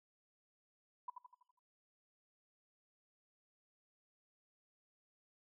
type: tone with echo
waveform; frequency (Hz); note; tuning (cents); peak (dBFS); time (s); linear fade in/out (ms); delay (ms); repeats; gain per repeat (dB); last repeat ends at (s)
sine; 987.8; B5; 0; -40; 1.08-1.1; 5; 82; 6; -6; 1.592
effects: noise-tail reverb RT60 0.5 s tail -24 dB re dry